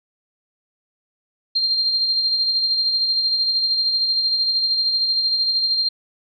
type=tone with tremolo; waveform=sine; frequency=4186 Hz; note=C8; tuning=in tune; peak=-15 dBFS; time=1.55-5.89 s; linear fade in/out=10 ms; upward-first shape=sine; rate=13 Hz; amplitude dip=40%; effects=none